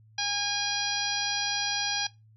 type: harmonic tone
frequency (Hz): 816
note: G#5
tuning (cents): -31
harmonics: 1 / 2 / 3 / 4 / 5 / 6 / 7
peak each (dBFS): -35 / -35 / -35 / -35 / -35 / -35 / -35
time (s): 0.18-2.07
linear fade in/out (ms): 5
effects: noise-tail reverb RT60 0.2 s tail -18 dB re dry + added 109 Hz sine -54 dBFS peak until 2.36 s